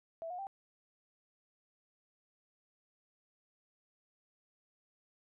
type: tone with pitch steps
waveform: sine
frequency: 659.3 / 719 / 784 Hz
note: E5 / F#5 / G5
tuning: 0 / -50 / 0 cents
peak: -39 dBFS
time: 0.22-0.469 s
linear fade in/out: 0 ms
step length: 83 ms
effects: none